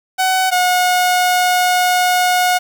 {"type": "tone pair in turn", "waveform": "sawtooth", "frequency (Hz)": [750, 724.9], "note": ["F#5", "F#5"], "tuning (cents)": [23, -36], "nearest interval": "minor second", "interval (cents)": 59, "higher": "first", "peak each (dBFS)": [-9, -8], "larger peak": "second", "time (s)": [[0.18, 0.51], [0.51, 2.59]], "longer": "second", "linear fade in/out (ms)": 20, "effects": ["7-bit"]}